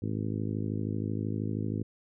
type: harmonic tone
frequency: 52.9 Hz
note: G#1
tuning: 33 cents sharp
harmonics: 2 / 3 / 4 / 5 / 6 / 7 / 8 / 9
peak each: -33 / -38 / -36 / -37 / -40 / -42 / -47 / -48 dBFS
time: 0.02-1.83 s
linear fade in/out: 5 ms
effects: none